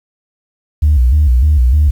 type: tone with vibrato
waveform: sine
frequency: 68 Hz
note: C#2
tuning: 33 cents flat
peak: -5 dBFS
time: 0.82-1.91 s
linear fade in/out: 10 ms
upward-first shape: square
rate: 3.3 Hz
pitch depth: 170 cents each way
effects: tanh soft clip ceiling -3 dBFS + 7-bit